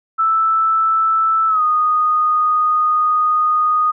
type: tone with pitch glide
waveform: sine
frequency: 1318.5 to 1237.3 Hz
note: E6 to D#6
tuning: 0 to -10 cents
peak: -12 dBFS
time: 0.18-3.92 s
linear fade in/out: 20 ms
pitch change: -110 cents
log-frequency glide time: 1.48-1.62 s
effects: none